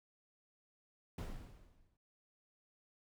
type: noise with exponential decay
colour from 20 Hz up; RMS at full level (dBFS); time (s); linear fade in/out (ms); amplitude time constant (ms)
brown; -38; 1.18-1.97; 5; 170
effects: none